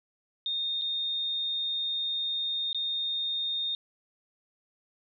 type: tone with dropouts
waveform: sine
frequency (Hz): 3670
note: A#7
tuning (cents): -28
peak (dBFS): -28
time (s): 0.46-3.75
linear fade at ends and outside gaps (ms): 1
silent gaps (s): 0.814-0.819 / 2.73-2.746
effects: none